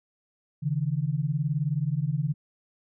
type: beating tone pair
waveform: sine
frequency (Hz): 138.59 / 157.59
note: C#3 / D#3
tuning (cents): 0 / +22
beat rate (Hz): 19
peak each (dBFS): -27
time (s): 0.62-2.34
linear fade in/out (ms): 20
effects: none